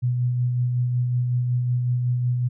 sine tone with tremolo, 123.47 Hz, B2, in tune, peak -18 dBFS, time 0.02-2.49 s, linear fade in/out 20 ms, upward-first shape sine, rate 5.4 Hz, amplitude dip 30%, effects none

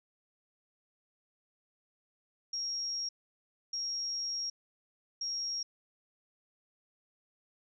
sine tone bursts at uneven times, 5590 Hz, F8, 1 cent sharp, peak -33 dBFS, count 3, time 2.53-3.09 / 3.73-4.5 / 5.21-5.63 s, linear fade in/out 5 ms, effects none

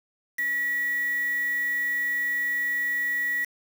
sine tone with quantisation, 1930 Hz, B6, 40 cents flat, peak -24 dBFS, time 0.38-3.45 s, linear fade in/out 10 ms, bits 6, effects none

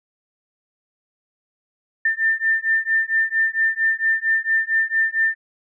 sine beating tone pair, 1791 / 1795.4 Hz, A6 / A6, +30 / +34 cents, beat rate 4.4 Hz, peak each -20 / -20 dBFS, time 2.05-5.35 s, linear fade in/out 5 ms, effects none

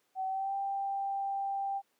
sine tone with pitch glide, 760 to 788.6 Hz, F#5 to G5, +46 to +10 cents, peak -31 dBFS, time 0.15-1.82 s, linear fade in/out 50 ms, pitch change +64 cents, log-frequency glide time 0.26-0.54 s, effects pink hiss -74 dBFS RMS until 1.99 s + high-pass 300 Hz 12 dB/octave

